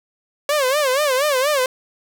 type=tone with vibrato; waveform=sawtooth; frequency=554.4 Hz; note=C#5; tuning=in tune; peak=-12 dBFS; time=0.49-1.66 s; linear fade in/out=2 ms; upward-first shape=sine; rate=4.2 Hz; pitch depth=160 cents each way; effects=none